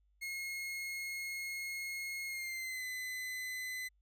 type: tone with pitch glide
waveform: 40% pulse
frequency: 2158 to 2025 Hz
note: C#7 to B6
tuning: -47 to +43 cents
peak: -38 dBFS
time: 0.21-3.89 s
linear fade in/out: 20 ms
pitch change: -110 cents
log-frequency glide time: 2.27-2.84 s
effects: added 50 Hz sine -69 dBFS peak until 4.01 s